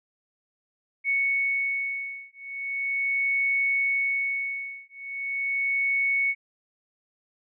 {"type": "beating tone pair", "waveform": "sine", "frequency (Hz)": [2217, 2217.39], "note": ["C#7", "C#7"], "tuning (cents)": [0, 0], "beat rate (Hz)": 0.39, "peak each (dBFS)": -27, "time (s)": [1.04, 6.35], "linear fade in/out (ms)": 50, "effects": []}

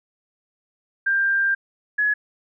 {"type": "tone pair in turn", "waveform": "sine", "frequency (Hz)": [1589, 1689.8], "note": ["G6", "G#6"], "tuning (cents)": [23, 30], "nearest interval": "minor second", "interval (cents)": 107, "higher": "second", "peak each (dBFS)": -17, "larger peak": "neither", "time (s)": [[1.06, 1.55], [1.98, 2.14]], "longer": "first", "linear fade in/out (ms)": 10, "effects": []}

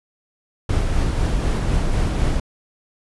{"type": "noise with tremolo", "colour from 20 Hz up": "brown", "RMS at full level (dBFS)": -18, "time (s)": [0.69, 2.4], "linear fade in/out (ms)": 5, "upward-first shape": "sine", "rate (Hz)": 4, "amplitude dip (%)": 25, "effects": ["resampled to 24000 Hz"]}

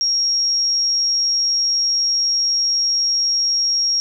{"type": "tone", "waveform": "sine", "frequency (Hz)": 5588, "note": "F8", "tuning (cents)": 0, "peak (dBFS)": -15, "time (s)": [0.01, 4], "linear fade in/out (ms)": 0, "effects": []}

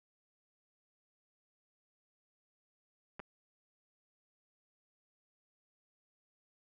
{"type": "clicks", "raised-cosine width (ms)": 0.5, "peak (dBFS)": -30, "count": 2, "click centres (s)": [3.195, 3.2], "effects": []}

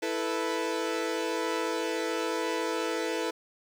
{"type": "chord", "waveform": "sawtooth", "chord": "E suspended fourth", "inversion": "none", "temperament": "equal", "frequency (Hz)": [329.6, 440, 493.9], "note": ["E4", "A4", "B4"], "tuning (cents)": [0, 0, 0], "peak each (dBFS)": -29, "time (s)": [0.02, 3.31], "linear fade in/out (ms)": 10, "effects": ["low-pass 8000 Hz 12 dB/octave", "9-bit"]}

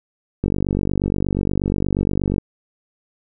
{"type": "click train", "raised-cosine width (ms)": 3, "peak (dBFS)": -7, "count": 95, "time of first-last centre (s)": [0.44, 2.382], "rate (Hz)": 48.4, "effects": []}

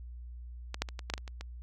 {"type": "clicks", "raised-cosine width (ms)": 0.2, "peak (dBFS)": [-19, -12, -25, -23, -17, -13, -25, -27, -24], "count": 9, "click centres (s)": [0.744, 0.82, 0.888, 0.992, 1.1, 1.138, 1.179, 1.278, 1.41], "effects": ["added 60 Hz sine -42 dBFS peak until 1.62 s"]}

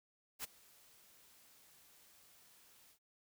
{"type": "noise with ADSR envelope", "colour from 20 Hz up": "white", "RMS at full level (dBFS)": -41, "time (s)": [0.39, 2.99], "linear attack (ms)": 49, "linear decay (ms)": 16, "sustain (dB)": -24, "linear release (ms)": 86, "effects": []}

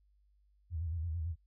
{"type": "tone with vibrato", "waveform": "sine", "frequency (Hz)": 82.41, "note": "E2", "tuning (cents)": 0, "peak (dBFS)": -34, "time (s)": [0.7, 1.36], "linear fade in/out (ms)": 50, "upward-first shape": "square", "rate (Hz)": 9, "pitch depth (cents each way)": 88, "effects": ["noise-tail reverb RT60 0.1 s tail -25 dB re dry", "added 50 Hz sine -66 dBFS peak until 1.46 s"]}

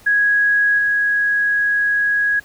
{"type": "tone with level steps", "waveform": "sine", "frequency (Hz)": 1660, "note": "G#6", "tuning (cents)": -1, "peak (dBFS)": [-12, -14], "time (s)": [0.06, 2.4], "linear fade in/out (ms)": 10, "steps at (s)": 0.78, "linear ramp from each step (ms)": 10, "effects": ["pink hiss -47 dBFS RMS until 2.44 s"]}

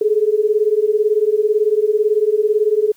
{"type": "beating tone pair", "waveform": "sine", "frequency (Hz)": [415.3, 433.3], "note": ["G#4", "A4"], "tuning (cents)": [0, -27], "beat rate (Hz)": 18, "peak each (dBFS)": [-16, -15], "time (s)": [0.01, 2.92], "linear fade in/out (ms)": 5, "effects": ["white hiss -54 dBFS RMS until 2.96 s"]}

